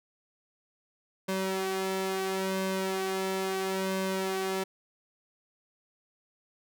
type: tone with flanger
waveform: sawtooth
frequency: 190.5 Hz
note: G3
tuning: 49 cents flat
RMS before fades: -31 dBFS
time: 1.28-4.64 s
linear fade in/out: 10 ms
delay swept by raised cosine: 1.9 to 3 ms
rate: 0.74 Hz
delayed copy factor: +0.75
effects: none